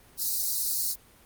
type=high-pass noise; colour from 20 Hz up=white; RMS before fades=-28 dBFS; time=0.17-0.96 s; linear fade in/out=50 ms; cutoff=4000 Hz; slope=96 dB/octave; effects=pink hiss -56 dBFS RMS until 1.25 s + Opus 32 kbps